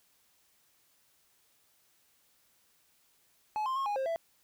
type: tone with pitch steps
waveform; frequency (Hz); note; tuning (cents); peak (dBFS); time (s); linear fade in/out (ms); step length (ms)
triangle; 854 / 1048 / 1082 / 824 / 532 / 664; G#5 / C6 / C#6 / G#5 / C5 / E5; +48 / +2 / -42 / -14 / +29 / +12; -28; 3.56-4.16; 0; 100
effects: white hiss -69 dBFS RMS until 4.43 s